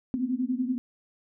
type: tone cluster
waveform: sine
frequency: 232.3 / 251.7 / 262.2 Hz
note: A#3 / B3 / C4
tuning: -6 / +33 / +4 cents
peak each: -34 / -28 / -30 dBFS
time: 0.14-0.78 s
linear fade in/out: 0 ms
effects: none